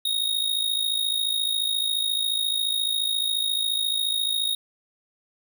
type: tone with amplitude modulation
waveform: square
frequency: 3742 Hz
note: A#7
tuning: 6 cents sharp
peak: -20 dBFS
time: 0.05-4.55 s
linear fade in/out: 5 ms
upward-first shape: sine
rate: 54.3 Hz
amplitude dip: 70%
effects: none